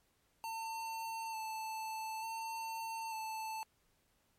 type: tone with vibrato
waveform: square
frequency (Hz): 891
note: A5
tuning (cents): +22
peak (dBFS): -40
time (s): 0.44-3.63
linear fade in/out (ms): 0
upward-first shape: square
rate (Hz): 0.56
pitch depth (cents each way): 19
effects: pink hiss -75 dBFS RMS until 4.38 s + MP3 64 kbps